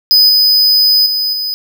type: tone with level steps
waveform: square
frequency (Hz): 5000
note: D#8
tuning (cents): +8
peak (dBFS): -5 / -7 / -13 / -16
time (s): 0.11-1.54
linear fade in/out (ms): 0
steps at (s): 0.29 / 1.06 / 1.33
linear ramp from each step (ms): 2
effects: none